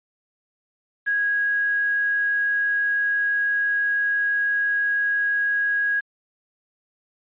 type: tone with quantisation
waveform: sine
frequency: 1651 Hz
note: G#6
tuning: 11 cents flat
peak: -19 dBFS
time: 1.06-6.01 s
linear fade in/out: 20 ms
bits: 7
effects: resampled to 8000 Hz